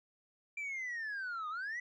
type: linear two-way sweep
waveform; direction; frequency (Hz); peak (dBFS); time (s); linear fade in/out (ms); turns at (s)
sine; down then up; 2365 to 1204 to 2008; -35; 0.57-1.8; 5; 1.49
effects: tanh soft clip ceiling -36 dBFS